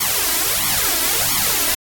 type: noise with flanger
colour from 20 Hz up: white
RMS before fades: -18 dBFS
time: 0-1.75 s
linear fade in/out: 10 ms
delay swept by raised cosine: 0.9 to 3.1 ms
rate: 1.5 Hz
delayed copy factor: +0.9
effects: AAC 64 kbps